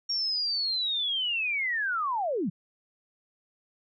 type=linear sweep; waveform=sine; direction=down; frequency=5588 to 146.83 Hz; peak=-26 dBFS; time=0.09-2.5 s; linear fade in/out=10 ms; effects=none